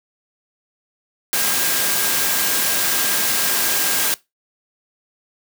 sine tone in noise, 1613 Hz, G6, 49 cents sharp, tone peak -30 dBFS, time 1.33-4.14 s, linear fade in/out 0 ms, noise white, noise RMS -19 dBFS, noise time 1.33-4.14 s, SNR -14 dB, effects noise-tail reverb RT60 0.2 s tail -21 dB re dry + high-pass 150 Hz 12 dB/octave

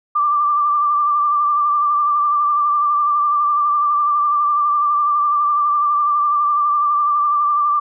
sine tone with vibrato, 1178 Hz, D6, 5 cents sharp, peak -13 dBFS, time 0.15-7.8 s, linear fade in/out 10 ms, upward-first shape sine, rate 12 Hz, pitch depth 32 cents each way, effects none

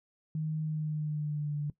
sine tone with pitch glide, 155.9 to 147.15 Hz, D#3 to D3, +4 to +4 cents, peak -30 dBFS, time 0.35-1.7 s, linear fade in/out 2 ms, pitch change -100 cents, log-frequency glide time 0.62-1.56 s, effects noise-tail reverb RT60 0.1 s tail -18 dB re dry

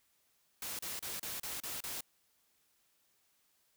white noise bursts, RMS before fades -41 dBFS, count 7, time 0.62-2.008 s, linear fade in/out 2 ms, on 170 ms, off 33 ms, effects white hiss -74 dBFS RMS until 3.76 s

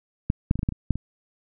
clicks, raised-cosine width 5 ms, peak -8 / -6 / -16 / -15 / -14 / -10 / -20 / -7 / -18 dBFS, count 9, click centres 0.301 / 0.511 / 0.556 / 0.592 / 0.631 / 0.689 / 0.723 / 0.907 / 0.956 s, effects none

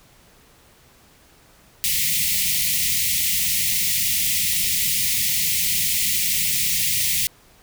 white band-stop noise, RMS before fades -21 dBFS, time 1.84-7.27 s, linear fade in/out 0 ms, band 210 to 1900 Hz, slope 96 dB/octave, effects pink hiss -53 dBFS RMS until 7.62 s

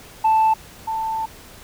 sine tone pair in turn, 880 / 887.1 Hz, A5 / A5, 0 / +14 cents, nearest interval unison, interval 14 cents, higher second, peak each -11 / -21 dBFS, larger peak first, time 0.24-0.54 / 0.87-1.26 s, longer second, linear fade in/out 10 ms, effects tanh soft clip ceiling -11 dBFS + pink hiss -43 dBFS RMS until 1.63 s

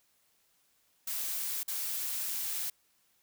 blue noise with dropouts, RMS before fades -35 dBFS, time 1.07-2.7 s, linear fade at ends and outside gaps 5 ms, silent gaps 1.632-1.679 s, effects white hiss -71 dBFS RMS until 3.22 s

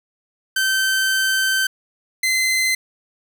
sawtooth tone pair in turn, 1546 / 2059 Hz, G6 / C7, -24 / -28 cents, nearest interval perfect fourth, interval 496 cents, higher second, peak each -13 dBFS, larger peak neither, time 0.56-1.67 / 2.23-2.75 s, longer first, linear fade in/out 5 ms, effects none

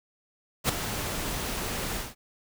pink noise with ADSR envelope, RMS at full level -22 dBFS, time 0.64-2.15 s, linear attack 51 ms, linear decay 6 ms, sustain -10 dB, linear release 190 ms, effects none

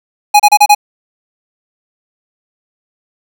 square tone bursts, 830.6 Hz, G#5, in tune, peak -3 dBFS, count 5, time 0.34-0.749 s, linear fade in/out 10 ms, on 57 ms, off 31 ms, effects none

